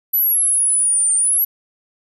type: exponential two-way sweep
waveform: sine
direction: down then up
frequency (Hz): 12000 to 8870 to 11980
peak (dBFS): -13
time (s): 0.13-1.45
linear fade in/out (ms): 10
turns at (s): 1.15
effects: none